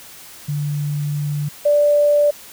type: tone pair in turn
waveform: sine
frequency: 146.83 / 585.7 Hz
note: D3 / D5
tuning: 0 / -5 cents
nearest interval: 2 octaves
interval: 2395 cents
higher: second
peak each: -19 / -11 dBFS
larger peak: second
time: 0.48-1.49 / 1.65-2.31 s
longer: first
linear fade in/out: 10 ms
effects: white hiss -40 dBFS RMS until 2.52 s